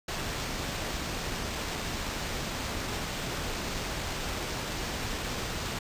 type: noise with sample-and-hold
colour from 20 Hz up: pink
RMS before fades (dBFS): -34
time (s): 0.08-5.79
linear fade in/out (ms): 5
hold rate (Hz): 11025
effects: resampled to 32000 Hz